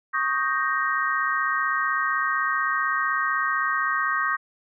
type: chord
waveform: sine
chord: Eb dominant seventh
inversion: third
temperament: equal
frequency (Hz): 1108.7 / 1244.5 / 1568 / 1864.7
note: Db6 / Eb6 / G6 / Bb6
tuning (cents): 0 / 0 / 0 / 0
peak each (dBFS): -27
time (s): 0.13-4.37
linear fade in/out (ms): 20
effects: none